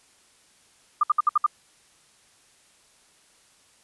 sine tone bursts, 1207 Hz, D6, 47 cents sharp, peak -15 dBFS, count 6, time 1.01-1.464 s, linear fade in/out 5 ms, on 24 ms, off 62 ms, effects white hiss -59 dBFS RMS until 3.83 s + resampled to 24000 Hz

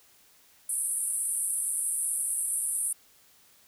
white band-pass noise, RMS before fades -30 dBFS, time 0.69-2.93 s, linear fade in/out 5 ms, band 8700 to 11000 Hz, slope 96 dB/octave, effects white hiss -60 dBFS RMS until 3.67 s

